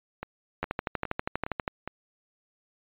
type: two click trains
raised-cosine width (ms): 0.5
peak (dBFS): -13 / -19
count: 14 / 5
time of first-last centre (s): 0.63-1.678 / 0.23-1.876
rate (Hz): 12.4 / 2.43
effects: resampled to 8000 Hz